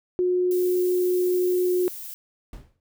sine tone, 361.7 Hz, F#4, 39 cents flat, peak -19 dBFS, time 0.19-1.88 s, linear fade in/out 0 ms
violet noise, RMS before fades -37 dBFS, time 0.51-2.14 s, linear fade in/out 0 ms
brown noise with exponential decay, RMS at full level -35 dBFS, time 2.53-2.8 s, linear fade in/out 2 ms, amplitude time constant 57 ms
effects none

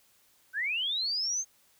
sine linear sweep, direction up, 1480 to 6450 Hz, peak -28 dBFS, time 0.53-1.45 s, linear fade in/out 50 ms, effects white hiss -65 dBFS RMS until 1.79 s

